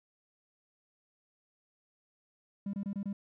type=tone bursts; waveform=triangle; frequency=199.3 Hz; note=G3; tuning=29 cents sharp; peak=-30 dBFS; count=5; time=2.66-3.13 s; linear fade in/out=5 ms; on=74 ms; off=25 ms; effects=tanh soft clip ceiling -28 dBFS